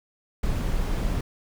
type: noise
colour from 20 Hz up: brown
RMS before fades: -25 dBFS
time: 0.43-1.21 s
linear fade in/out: 5 ms
effects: none